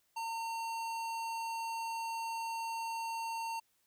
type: tone with hard clipping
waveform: sine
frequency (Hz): 911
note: A#5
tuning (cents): -40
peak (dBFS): -38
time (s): 0.16-3.6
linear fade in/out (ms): 10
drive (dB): 18
effects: white hiss -75 dBFS RMS until 3.86 s